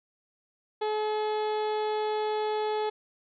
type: harmonic tone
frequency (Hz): 427.4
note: G#4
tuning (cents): +50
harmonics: 1 / 2 / 3 / 4 / 5 / 6 / 7 / 8 / 9 / 10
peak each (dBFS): -28 / -31 / -44 / -46 / -48 / -50 / -53 / -45 / -56 / -52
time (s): 0.81-2.9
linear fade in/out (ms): 10
effects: none

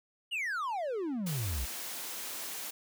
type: exponential sweep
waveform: triangle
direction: down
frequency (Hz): 2985 to 55.7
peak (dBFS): -30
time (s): 0.31-1.66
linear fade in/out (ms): 20
type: high-pass noise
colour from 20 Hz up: white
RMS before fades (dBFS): -40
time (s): 1.26-2.71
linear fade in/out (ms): 10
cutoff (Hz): 230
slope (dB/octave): 12
effects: none

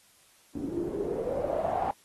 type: noise with low-pass filter sweep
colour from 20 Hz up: white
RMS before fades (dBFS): -31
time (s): 0.55-1.91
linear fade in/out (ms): 2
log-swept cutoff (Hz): 280 to 820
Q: 8.7
effects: white hiss -61 dBFS RMS until 2.04 s + AAC 32 kbps

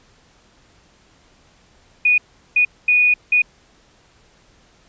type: tone bursts at uneven times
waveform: sine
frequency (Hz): 2467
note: D#7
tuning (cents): -15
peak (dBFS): -11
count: 4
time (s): 2.05-2.18 / 2.56-2.65 / 2.88-3.14 / 3.32-3.42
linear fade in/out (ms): 5
effects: pink hiss -54 dBFS RMS until 4.88 s + resampled to 16000 Hz

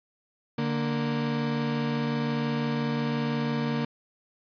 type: tone pair together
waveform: 35% pulse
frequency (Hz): 146.83 / 232.6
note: D3 / A#3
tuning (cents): 0 / -4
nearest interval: minor sixth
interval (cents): 796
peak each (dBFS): -28 / -26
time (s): 0.58-3.85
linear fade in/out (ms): 5
effects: resampled to 11025 Hz

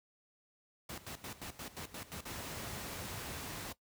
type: noise with tremolo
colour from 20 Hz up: pink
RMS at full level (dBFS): -44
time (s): 0.89-2.25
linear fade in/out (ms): 5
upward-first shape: square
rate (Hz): 5.7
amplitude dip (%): 80
type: noise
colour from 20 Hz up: pink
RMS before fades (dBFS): -43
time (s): 2.25-3.73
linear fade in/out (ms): 10
effects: noise-tail reverb RT60 0.1 s tail -17 dB re dry + high-pass 60 Hz 12 dB/octave

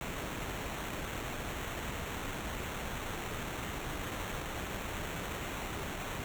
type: noise with sample-and-hold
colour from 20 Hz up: pink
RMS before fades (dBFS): -39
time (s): 0.01-6.24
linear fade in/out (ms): 0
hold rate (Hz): 4900
effects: none

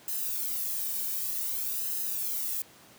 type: noise with flanger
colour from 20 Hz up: violet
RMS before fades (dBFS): -32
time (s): 0.08-2.62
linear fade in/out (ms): 2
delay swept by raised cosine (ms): 0.87 to 1.5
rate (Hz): 0.54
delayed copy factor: -0.9
effects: pink hiss -54 dBFS RMS until 2.98 s + high-pass 150 Hz 12 dB/octave

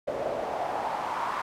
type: noise with band-pass filter sweep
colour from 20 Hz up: pink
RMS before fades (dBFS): -31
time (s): 0.07-1.42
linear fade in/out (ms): 10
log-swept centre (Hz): 540 to 1100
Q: 3.9
effects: none

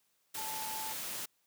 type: tone in noise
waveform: sine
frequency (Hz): 875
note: A5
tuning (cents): -10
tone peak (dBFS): -41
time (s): 0.37-0.93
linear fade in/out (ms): 10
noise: white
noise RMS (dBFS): -40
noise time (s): 0.34-1.26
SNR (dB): -4
effects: white hiss -75 dBFS RMS until 1.46 s + high-pass 100 Hz 12 dB/octave

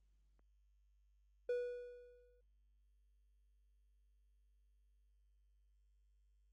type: tone with exponential decay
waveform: triangle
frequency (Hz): 488.7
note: B4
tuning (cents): -18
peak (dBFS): -32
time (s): 1.49-2.41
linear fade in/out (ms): 5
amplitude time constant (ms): 200
effects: added 50 Hz sine -70 dBFS peak until 6.52 s + Opus 24 kbps

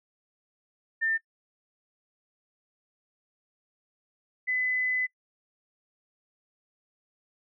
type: tone pair in turn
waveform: sine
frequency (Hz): 1798 / 2011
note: A6 / B6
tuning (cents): +37 / +31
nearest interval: major second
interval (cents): 194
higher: second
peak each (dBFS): -24 / -25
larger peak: first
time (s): 1.01-1.18 / 4.47-5.07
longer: second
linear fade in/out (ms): 20
effects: noise-tail reverb RT60 0.1 s tail -23 dB re dry

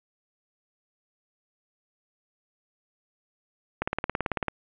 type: click train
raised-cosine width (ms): 0.5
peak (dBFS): -11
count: 13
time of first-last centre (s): 3.82-4.483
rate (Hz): 18.1
effects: resampled to 8000 Hz + 7-bit

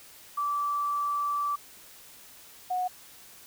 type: tone pair in turn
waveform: sine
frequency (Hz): 1161 / 731.4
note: D6 / F#5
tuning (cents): -20 / -20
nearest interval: minor sixth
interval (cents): 800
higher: first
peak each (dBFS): -26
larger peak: neither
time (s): 0.37-1.56 / 2.7-2.88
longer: first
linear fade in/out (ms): 10
effects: white hiss -51 dBFS RMS until 3.46 s

